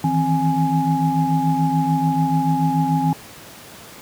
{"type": "tone cluster", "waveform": "sine", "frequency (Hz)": [158, 164.9, 263.9, 834], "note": ["D#3", "E3", "C4", "G#5"], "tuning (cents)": [27, 1, 15, 7], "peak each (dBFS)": -21, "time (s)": [0.04, 3.13], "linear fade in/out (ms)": 2, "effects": ["pink hiss -40 dBFS RMS until 4.01 s", "high-pass 100 Hz 12 dB/octave"]}